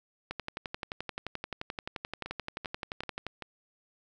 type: two click trains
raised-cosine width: 0.3 ms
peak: -23 / -19 dBFS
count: 4 / 35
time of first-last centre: 2.26-3.423 / 0.31-3.267 s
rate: 2.58 / 11.5 Hz
effects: none